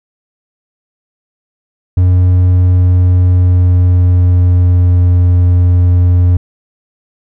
triangle tone with pitch glide, 90.5 to 88.89 Hz, F#2 to F2, -38 to +31 cents, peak -3 dBFS, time 1.97-6.37 s, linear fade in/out 5 ms, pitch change -31 cents, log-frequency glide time 2.46-5.19 s, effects none

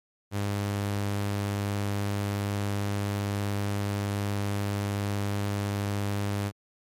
sawtooth tone, 101.2 Hz, G#2, 44 cents flat, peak -23 dBFS, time 0.31-6.52 s, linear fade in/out 50 ms, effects MP3 64 kbps

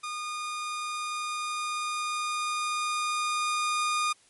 sawtooth tone with level ramp, 1221 Hz, D#6, 33 cents flat, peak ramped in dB -29 to -21 dBFS, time 0.03-4.13 s, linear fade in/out 10 ms, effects white hiss -61 dBFS RMS until 4.29 s + MP3 48 kbps

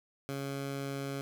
15% pulse tone, 138.4 Hz, C#3, 2 cents flat, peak -29 dBFS, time 0.29-1.21 s, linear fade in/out 0 ms, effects none

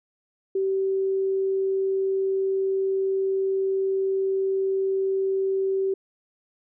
sine tone, 385.5 Hz, G4, 29 cents flat, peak -21 dBFS, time 0.55-5.94 s, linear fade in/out 5 ms, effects none

